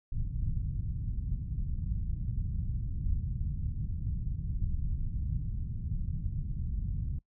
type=low-pass noise; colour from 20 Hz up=pink; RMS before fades=-33 dBFS; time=0.12-7.19 s; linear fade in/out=5 ms; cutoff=150 Hz; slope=24 dB/octave; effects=noise-tail reverb RT60 0.1 s tail -22 dB re dry